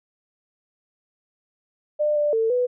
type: tone with pitch steps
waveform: sine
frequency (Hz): 599 / 591 / 448.5 / 495.2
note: D5 / D5 / A4 / B4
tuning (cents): +34 / +11 / +33 / +5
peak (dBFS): -18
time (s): 1.99-2.67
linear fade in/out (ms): 20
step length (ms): 170
effects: none